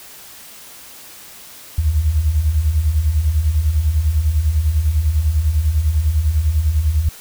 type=beating tone pair; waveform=sine; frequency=69.3 / 79.3 Hz; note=C#2 / D#2; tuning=0 / +33 cents; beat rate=10 Hz; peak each=-20 / -14 dBFS; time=1.78-7.09 s; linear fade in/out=5 ms; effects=white hiss -39 dBFS RMS until 7.2 s